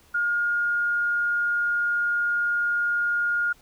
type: tone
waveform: sine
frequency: 1422 Hz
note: F6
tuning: 31 cents sharp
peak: -21 dBFS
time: 0.14-3.53 s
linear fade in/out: 10 ms
effects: pink hiss -57 dBFS RMS until 3.61 s